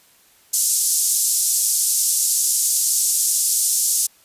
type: band-pass noise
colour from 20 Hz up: pink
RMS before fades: -19 dBFS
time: 0.53-4.07 s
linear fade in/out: 10 ms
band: 6300 to 12000 Hz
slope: 24 dB/octave
effects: white hiss -54 dBFS RMS until 4.24 s + resampled to 32000 Hz